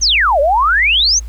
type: exponential two-way sweep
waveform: sine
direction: down then up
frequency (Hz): 6590 to 542 to 6590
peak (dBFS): -9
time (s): 0.01-1.2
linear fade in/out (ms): 20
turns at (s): 0.4
effects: added 56 Hz sine -24 dBFS peak until 1.28 s + pink hiss -48 dBFS RMS until 1.28 s